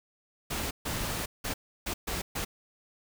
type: noise bursts at uneven times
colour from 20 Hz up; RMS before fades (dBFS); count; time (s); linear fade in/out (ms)
pink; -33; 6; 0.5-0.71 / 0.85-1.26 / 1.44-1.54 / 1.86-1.94 / 2.07-2.22 / 2.35-2.45; 10
effects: none